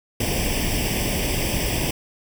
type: noise with comb filter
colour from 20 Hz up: pink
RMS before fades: -23 dBFS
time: 0.2-1.91 s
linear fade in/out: 5 ms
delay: 0.37 ms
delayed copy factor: +0.85
effects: none